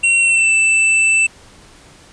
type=tone with pitch glide; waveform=square; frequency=2733 to 2652 Hz; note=F7 to E7; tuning=-38 to +10 cents; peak=-11 dBFS; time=0.03-1.27 s; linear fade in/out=10 ms; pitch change=-52 cents; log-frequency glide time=0.2-0.53 s; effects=pink hiss -44 dBFS RMS until 2.12 s + resampled to 22050 Hz